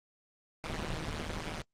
pink noise with amplitude modulation, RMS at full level -32 dBFS, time 0.64-1.62 s, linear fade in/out 0 ms, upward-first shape sine, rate 156 Hz, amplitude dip 95%, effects low-pass 5000 Hz 12 dB/octave + Opus 24 kbps

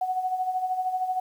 sine tone with tremolo, 742 Hz, F#5, 5 cents sharp, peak -22 dBFS, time 0.01-1.2 s, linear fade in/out 5 ms, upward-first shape sine, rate 13 Hz, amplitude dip 60%, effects 9-bit

